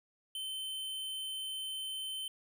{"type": "tone", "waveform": "square", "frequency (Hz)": 3079, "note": "G7", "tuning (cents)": -32, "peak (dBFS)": -38, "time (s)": [0.35, 2.28], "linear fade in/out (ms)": 2, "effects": []}